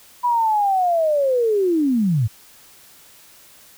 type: linear sweep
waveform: sine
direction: down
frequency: 987.8 to 98.9 Hz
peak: -15 dBFS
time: 0.23-2.28 s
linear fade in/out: 20 ms
effects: white hiss -48 dBFS RMS until 3.77 s